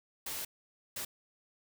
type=noise bursts at uneven times; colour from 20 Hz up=white; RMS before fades=-39 dBFS; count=2; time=0.26-0.45 / 0.96-1.05 s; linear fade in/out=5 ms; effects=none